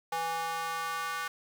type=tone with high-pass filter sweep; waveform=square; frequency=164.81 Hz; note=E3; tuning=in tune; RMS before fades=-34 dBFS; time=0.12-1.28 s; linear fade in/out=5 ms; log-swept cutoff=790 to 1300 Hz; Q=3; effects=9-bit